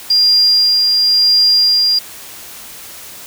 sine tone with tremolo, 4800 Hz, D8, 37 cents sharp, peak -7 dBFS, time 0.1-1.99 s, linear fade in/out 5 ms, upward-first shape sine, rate 0.95 Hz, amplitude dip 25%, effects white hiss -33 dBFS RMS until 3.26 s

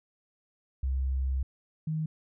sine tone pair in turn, 66 / 156.98 Hz, C2 / D#3, +16 / +16 cents, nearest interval octave + minor third, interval 1500 cents, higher second, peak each -26 / -28 dBFS, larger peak first, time 0.83-1.43 / 1.87-2.06 s, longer first, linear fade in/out 5 ms, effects none

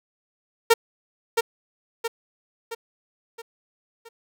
sawtooth tone with echo, 459.8 Hz, A#4, 24 cents flat, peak -8 dBFS, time 0.7-0.74 s, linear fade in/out 10 ms, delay 670 ms, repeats 5, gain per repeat -6 dB, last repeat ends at 4.09 s, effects none

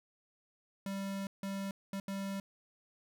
square tone bursts at uneven times, 196 Hz, G3, in tune, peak -37 dBFS, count 4, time 0.86-1.27 / 1.43-1.71 / 1.93-2 / 2.08-2.4 s, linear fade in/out 2 ms, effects none

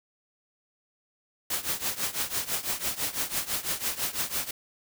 white noise with tremolo, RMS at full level -27 dBFS, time 1.5-4.51 s, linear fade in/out 5 ms, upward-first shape triangle, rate 6 Hz, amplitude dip 90%, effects none

